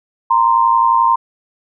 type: tone pair together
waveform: sine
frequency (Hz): 929.7 / 1041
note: A#5 / C6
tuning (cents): -5 / -9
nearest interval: major second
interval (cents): 196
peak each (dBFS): -12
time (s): 0.3-1.16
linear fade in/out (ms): 10
effects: none